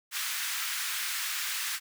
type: high-pass noise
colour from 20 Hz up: pink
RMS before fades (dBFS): -33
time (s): 0.11-1.8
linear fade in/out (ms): 50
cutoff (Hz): 1400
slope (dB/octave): 24
effects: none